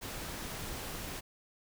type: noise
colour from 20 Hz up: pink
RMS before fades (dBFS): -41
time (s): 0.01-1.21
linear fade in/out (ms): 20
effects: none